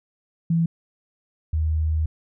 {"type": "tone pair in turn", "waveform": "sine", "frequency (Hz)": [166.1, 78.57], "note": ["E3", "D#2"], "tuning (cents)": [13, 17], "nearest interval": "octave + minor second", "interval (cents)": 1296, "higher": "first", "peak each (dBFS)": [-17, -19], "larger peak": "first", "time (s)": [[0.5, 0.66], [1.53, 2.06]], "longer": "second", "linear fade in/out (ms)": 5, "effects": []}